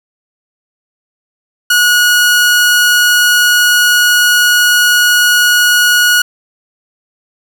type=tone; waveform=sawtooth; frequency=1454 Hz; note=F#6; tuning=31 cents flat; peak=-3 dBFS; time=1.7-6.22 s; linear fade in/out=5 ms; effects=none